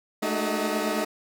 20% pulse tone cluster, 214.6 / 223.8 / 304.4 / 372.7 / 636 Hz, A3 / A3 / D#4 / F#4 / D#5, -43 / +30 / -38 / +13 / +38 cents, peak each -25 / -29 / -25 / -28 / -27 dBFS, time 0.22-1.05 s, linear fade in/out 10 ms, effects none

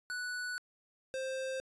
square tone pair in turn, 1480 / 526.1 Hz, F#6 / C5, 0 / +9 cents, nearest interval octave + tritone, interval 1791 cents, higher first, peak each -37 / -36 dBFS, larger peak second, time 0.1-0.58 / 1.14-1.6 s, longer first, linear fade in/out 0 ms, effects resampled to 22050 Hz

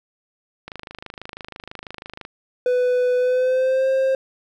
click train, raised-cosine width 0.3 ms, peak -18 dBFS, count 42, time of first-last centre 0.68-2.251 s, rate 26.1 Hz
triangle tone with pitch glide, 497.7 to 530.3 Hz, B4 to C5, +13 to +23 cents, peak -14 dBFS, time 2.66-4.15 s, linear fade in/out 2 ms, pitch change +110 cents, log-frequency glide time 3.17-3.88 s
effects none

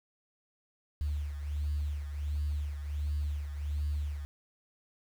sine beating tone pair, 73.42 / 74.82 Hz, D2 / D2, 0 / +33 cents, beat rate 1.4 Hz, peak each -31 / -38 dBFS, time 1.01-4.25 s, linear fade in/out 0 ms, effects tanh soft clip ceiling -25 dBFS + 9-bit

